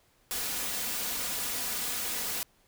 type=noise with comb filter; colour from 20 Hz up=white; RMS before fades=-33 dBFS; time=0.31-2.43 s; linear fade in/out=0 ms; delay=4.1 ms; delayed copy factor=+0.5; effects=pink hiss -66 dBFS RMS until 2.67 s